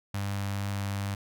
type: tone with notch filter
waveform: sawtooth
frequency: 99.7 Hz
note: G2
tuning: 30 cents sharp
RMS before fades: -32 dBFS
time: 0.14-1.15 s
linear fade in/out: 5 ms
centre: 380 Hz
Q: 0.94
effects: none